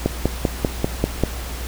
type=click train; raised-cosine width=2 ms; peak=-3 dBFS; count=7; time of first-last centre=0.06-1.236 s; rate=5.1 Hz; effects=added 60 Hz sine -28 dBFS peak until 1.67 s + pink hiss -33 dBFS RMS until 1.67 s